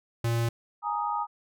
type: tone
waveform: square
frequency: 116.54 Hz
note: A#2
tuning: in tune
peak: -25 dBFS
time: 0.24-0.49 s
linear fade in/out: 5 ms
type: chord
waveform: sine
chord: Ab suspended second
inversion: none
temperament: equal with one note detuned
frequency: 833 / 932.3 / 1244.5 Hz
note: Ab5 / Bb5 / Eb6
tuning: +5 / 0 / 0 cents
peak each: -31 dBFS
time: 0.82-1.27 s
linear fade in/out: 50 ms
effects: none

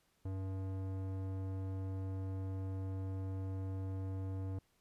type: tone with low-pass filter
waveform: square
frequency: 95.4 Hz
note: G2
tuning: 47 cents flat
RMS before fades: -40 dBFS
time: 0.25-4.59 s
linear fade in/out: 5 ms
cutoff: 720 Hz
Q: 0.57
effects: pink hiss -75 dBFS RMS until 4.8 s + resampled to 32000 Hz

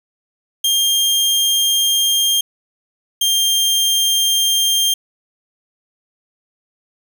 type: tone pair in turn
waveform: sawtooth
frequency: 3204 / 3190 Hz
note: G7 / G7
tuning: +37 / +30 cents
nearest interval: unison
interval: 7 cents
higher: first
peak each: -10 dBFS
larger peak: neither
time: 0.64-2.41 / 3.21-4.94 s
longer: first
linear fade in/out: 5 ms
effects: none

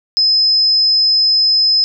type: tone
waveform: sine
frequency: 5100 Hz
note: D#8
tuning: 42 cents sharp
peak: -9 dBFS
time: 0.17-1.84 s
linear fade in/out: 0 ms
effects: none

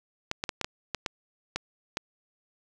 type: clicks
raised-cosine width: 0.2 ms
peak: -12 dBFS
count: 9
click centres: 0.314 / 0.439 / 0.492 / 0.613 / 0.645 / 0.947 / 1.062 / 1.56 / 1.971 s
effects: none

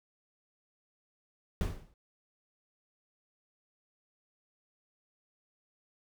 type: noise with exponential decay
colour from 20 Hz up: brown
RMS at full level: -27 dBFS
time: 1.61-1.94 s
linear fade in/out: 1 ms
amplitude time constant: 70 ms
effects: none

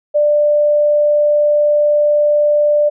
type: tone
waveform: sine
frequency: 592 Hz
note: D5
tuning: 14 cents sharp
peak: -9 dBFS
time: 0.14-2.9 s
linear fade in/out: 20 ms
effects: none

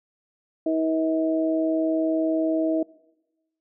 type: harmonic tone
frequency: 160 Hz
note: D#3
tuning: 49 cents sharp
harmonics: 2 / 3 / 4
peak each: -22 / -34 / -25 dBFS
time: 0.66-2.83 s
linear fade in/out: 5 ms
effects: noise-tail reverb RT60 1.0 s tail -21 dB re dry

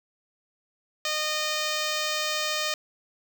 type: tone with notch filter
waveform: 5% pulse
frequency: 613 Hz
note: D#5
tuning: 26 cents flat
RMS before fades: -28 dBFS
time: 1.05-2.74 s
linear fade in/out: 2 ms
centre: 9800 Hz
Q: 1.2
effects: none

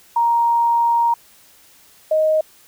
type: tone pair in turn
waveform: sine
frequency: 936 / 624.7 Hz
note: A#5 / D#5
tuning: +7 / +7 cents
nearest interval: perfect fifth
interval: 700 cents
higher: first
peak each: -13 dBFS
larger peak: neither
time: 0.16-1.14 / 2.11-2.41 s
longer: first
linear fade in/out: 5 ms
effects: white hiss -50 dBFS RMS until 2.67 s

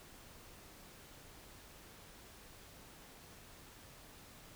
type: silence
effects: pink hiss -57 dBFS RMS until 4.55 s

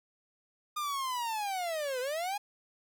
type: linear two-way sweep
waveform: 45% pulse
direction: down then up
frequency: 1223 to 489.9 to 838 Hz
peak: -32 dBFS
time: 0.76-2.38 s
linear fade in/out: 10 ms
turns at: 2 s
effects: none

